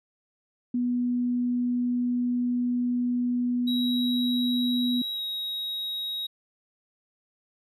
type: tone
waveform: sine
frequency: 244.9 Hz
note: B3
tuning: 14 cents flat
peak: -23 dBFS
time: 0.74-5.02 s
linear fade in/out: 5 ms
type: tone with pitch glide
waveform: triangle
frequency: 3855 to 3798 Hz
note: B7 to A#7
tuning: -43 to +32 cents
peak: -28 dBFS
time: 3.67-6.27 s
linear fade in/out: 10 ms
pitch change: -25 cents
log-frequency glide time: 5.12-5.22 s
effects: none